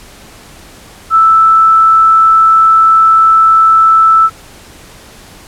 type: tone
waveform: sine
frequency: 1318.5 Hz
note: E6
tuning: in tune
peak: -3 dBFS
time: 1.1-4.3 s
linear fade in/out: 50 ms
effects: pink hiss -36 dBFS RMS until 5.47 s + low-pass 12000 Hz 12 dB/octave